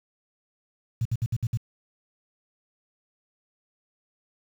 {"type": "tone bursts", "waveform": "sine", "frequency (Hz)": 115.1, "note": "A#2", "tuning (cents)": -22, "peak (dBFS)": -22, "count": 6, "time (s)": [1.01, 1.574], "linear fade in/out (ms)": 5, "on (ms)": 44, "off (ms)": 60, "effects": ["8-bit"]}